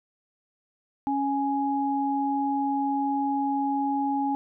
sine tone pair together, 277.2 / 832.9 Hz, C#4 / G#5, 0 / +5 cents, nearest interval octave + perfect fifth, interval 1905 cents, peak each -26 dBFS, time 1.07-4.35 s, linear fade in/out 0 ms, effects none

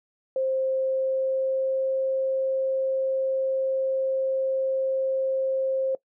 sine tone with pitch glide, 527 to 530.4 Hz, C5 to C5, +12 to +23 cents, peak -22 dBFS, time 0.36-5.95 s, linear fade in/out 2 ms, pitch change +11 cents, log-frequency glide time 0.64-1.97 s, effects noise-tail reverb RT60 0.1 s tail -20 dB re dry

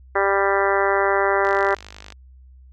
harmonic tone, 197.2 Hz, G3, 11 cents sharp, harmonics 2 / 3 / 4 / 5 / 6 / 7 / 8 / 9 / 10, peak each -21 / -23 / -24 / -25 / -26 / -26 / -27 / -28 / -28 dBFS, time 0.15-1.75 s, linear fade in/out 10 ms
click train, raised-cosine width 0.2 ms, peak -20 dBFS, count 35, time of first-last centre 1.45-2.123 s, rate 50.5 Hz
effects added 64 Hz sine -43 dBFS peak until 2.72 s + MP3 96 kbps

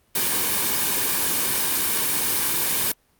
white noise with comb filter, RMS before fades -22 dBFS, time 0.15-2.92 s, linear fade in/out 5 ms, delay 1.5 ms, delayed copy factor -0.5, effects pink hiss -63 dBFS RMS until 3.19 s + Opus 32 kbps

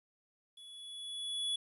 square tone with level ramp, 3400 Hz, G#7, 40 cents sharp, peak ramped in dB -52 to -32 dBFS, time 0.57-1.56 s, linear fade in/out 5 ms, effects resampled to 32000 Hz + 12-bit

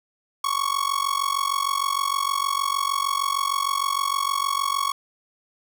45% pulse tone with amplitude modulation, 1109 Hz, C#6, in tune, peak -18 dBFS, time 0.44-4.92 s, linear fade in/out 5 ms, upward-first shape sine, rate 46.5 Hz, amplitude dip 90%, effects none

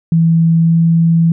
sine tone with pitch glide, 164.81 to 165.86 Hz, E3 to E3, 0 to +11 cents, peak -7 dBFS, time 0.12-1.32 s, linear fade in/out 2 ms, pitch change +11 cents, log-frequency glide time 0.59-0.77 s, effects none

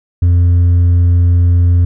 triangle tone with hard clipping, 87.31 Hz, F2, in tune, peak -5 dBFS, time 0.22-1.85 s, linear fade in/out 5 ms, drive 1 dB, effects none

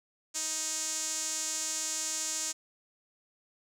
sawtooth tone with band-pass filter, 313.6 Hz, D#4, 14 cents sharp, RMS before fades -34 dBFS, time 0.34-2.53 s, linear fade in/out 20 ms, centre 7000 Hz, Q 4.1, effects none

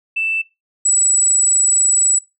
sine tone pair in turn, 2652 / 7869 Hz, E7 / B8, +10 / -7 cents, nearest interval octave + perfect fifth, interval 1883 cents, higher second, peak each -16 / -9 dBFS, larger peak second, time 0.16-0.42 / 0.85-2.19 s, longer second, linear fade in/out 10 ms, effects noise-tail reverb RT60 0.2 s tail -17 dB re dry + tanh soft clip ceiling -9 dBFS

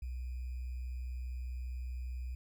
sine tone with sample-and-hold, 62.4 Hz, B1, 19 cents sharp, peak -37 dBFS, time 0.02-2.35 s, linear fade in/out 5 ms, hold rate 2450 Hz, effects none

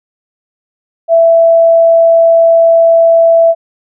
sine tone, 664 Hz, E5, 12 cents sharp, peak -3 dBFS, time 1.08-3.55 s, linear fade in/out 50 ms, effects none

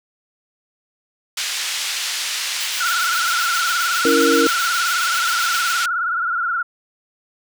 pink band-pass noise, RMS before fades -24 dBFS, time 1.37-5.86 s, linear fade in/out 5 ms, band 2500 to 7100 Hz, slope 12 dB/octave
violet noise with tremolo, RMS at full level -30 dBFS, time 2.6-5.73 s, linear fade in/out 5 ms, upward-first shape sine, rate 7.5 Hz, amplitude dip 90%
sine tone with vibrato, 1400 Hz, F6, 4 cents sharp, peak -18 dBFS, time 2.8-6.63 s, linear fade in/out 10 ms, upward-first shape triangle, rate 19 Hz, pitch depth 110 cents each way
sine chord, A# diminished, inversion first, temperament equal with one note detuned, 281.2 / 329.6 / 466.2 Hz, C#4 / E4 / A#4, +25 / 0 / 0 cents, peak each -19 / -19 / -16 dBFS, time 4.05-4.47 s, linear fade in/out 2 ms
effects none

